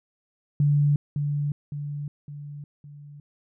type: tone with echo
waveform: sine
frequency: 145.3 Hz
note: D3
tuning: 18 cents flat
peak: -17 dBFS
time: 0.6-0.96 s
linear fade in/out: 2 ms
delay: 560 ms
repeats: 4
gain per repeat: -6 dB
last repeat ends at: 3.2 s
effects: none